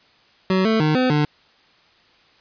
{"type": "tone with pitch steps", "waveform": "25% pulse", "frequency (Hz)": [187.9, 221.4, 153.7, 255.1, 149.3], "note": ["F#3", "A3", "D#3", "C4", "D3"], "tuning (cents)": [27, 11, -21, -44, 29], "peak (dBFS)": -12, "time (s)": [0.5, 1.25], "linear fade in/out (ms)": 2, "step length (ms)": 150, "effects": ["white hiss -55 dBFS RMS until 2.4 s", "resampled to 11025 Hz"]}